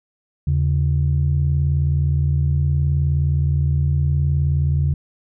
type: tone pair together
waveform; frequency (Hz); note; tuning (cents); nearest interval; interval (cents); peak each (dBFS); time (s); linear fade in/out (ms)
sine; 81.23 / 140.5; E2 / C#3; -25 / +24; major sixth; 949; -17; 0.47-4.94; 5
effects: tanh soft clip ceiling -9 dBFS